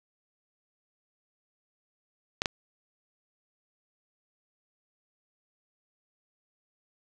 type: clicks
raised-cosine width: 0.2 ms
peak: -9 dBFS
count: 2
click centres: 2.419 / 2.458 s
effects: none